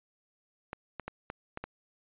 clicks, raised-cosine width 0.5 ms, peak -22 dBFS, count 6, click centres 0.731 / 0.997 / 1.08 / 1.301 / 1.574 / 1.64 s, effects resampled to 8000 Hz

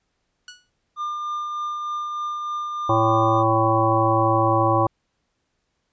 15% pulse tone with exponential decay, 1468 Hz, F#6, 14 cents flat, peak -28 dBFS, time 0.48-0.7 s, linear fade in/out 2 ms, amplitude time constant 46 ms
triangle tone with tremolo, 1200 Hz, D6, 37 cents sharp, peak -22 dBFS, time 0.96-3.44 s, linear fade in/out 50 ms, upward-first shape triangle, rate 3.3 Hz, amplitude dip 30%
harmonic tone, 111.6 Hz, A2, 25 cents sharp, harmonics 1 / 3 / 5 / 7 / 9 / 10, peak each -23 / -23 / -23 / -23 / -23 / -23 dBFS, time 2.89-4.87 s, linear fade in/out 5 ms
effects pink hiss -73 dBFS RMS until 5.92 s + resampled to 16000 Hz

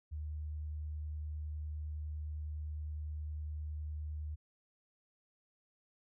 sine tone with vibrato, 76 Hz, D#2, 40 cents flat, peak -38 dBFS, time 0.11-4.36 s, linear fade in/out 20 ms, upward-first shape triangle, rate 9.8 Hz, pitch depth 9 cents each way, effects none

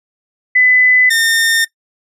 sine / sawtooth tone pair in turn, 2006 / 1819.6 Hz, B6 / A#6, +26 / -42 cents, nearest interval major second, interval 168 cents, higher first, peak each -7 dBFS, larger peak neither, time 0.55-1.1 / 1.1-1.65 s, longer neither, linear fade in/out 10 ms, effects noise-tail reverb RT60 0.1 s tail -18 dB re dry + resampled to 32000 Hz

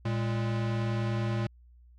square tone pair together, 115.36 / 205.3 Hz, A#2 / G#3, -18 / -20 cents, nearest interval minor seventh, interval 998 cents, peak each -29 / -36 dBFS, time 0.05-1.47 s, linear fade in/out 5 ms, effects added 60 Hz sine -53 dBFS peak until 1.98 s + low-pass 4000 Hz 12 dB/octave

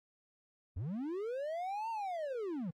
triangle linear two-way sweep, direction up then down, 73.8 to 925 to 149.3 Hz, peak -34 dBFS, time 0.76-2.71 s, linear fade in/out 10 ms, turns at 1.9 s, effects AAC 48 kbps

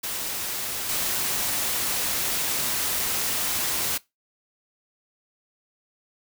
white noise with level steps, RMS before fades -30 / -26 dBFS, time 0.03-3.98 s, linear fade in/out 10 ms, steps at 0.89 s, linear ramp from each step 2 ms, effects noise-tail reverb RT60 0.2 s tail -21 dB re dry

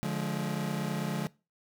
40% pulse chord, D diminished, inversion none, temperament just, 146.83 / 176.2 / 211.4 Hz, D3 / F3 / Ab3, 0 / +16 / +31 cents, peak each -34 dBFS, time 0.03-1.27 s, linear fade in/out 0 ms, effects noise-tail reverb RT60 0.3 s tail -22 dB re dry

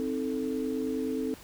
sine chord, A diminished, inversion first, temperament equal, 261.6 / 311.1 / 440 Hz, C4 / Eb4 / A4, 0 / 0 / 0 cents, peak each -31 / -35 / -33 dBFS, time 0-1.34 s, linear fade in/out 0 ms, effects pink hiss -50 dBFS RMS until 1.43 s

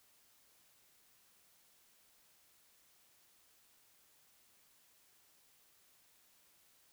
silence, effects white hiss -69 dBFS RMS until 6.92 s

